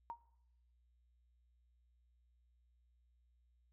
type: tone with exponential decay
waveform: sine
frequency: 934 Hz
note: A#5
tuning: 3 cents sharp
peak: -38 dBFS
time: 0.1-0.21 s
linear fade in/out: 0 ms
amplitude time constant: 23 ms
effects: noise-tail reverb RT60 0.8 s tail -19 dB re dry + added 60 Hz sine -70 dBFS peak until 3.72 s